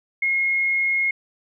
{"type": "tone", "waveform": "sine", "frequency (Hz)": 2155, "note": "C#7", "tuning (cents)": -49, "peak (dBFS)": -18, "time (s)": [0.22, 1.11], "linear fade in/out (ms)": 5, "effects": []}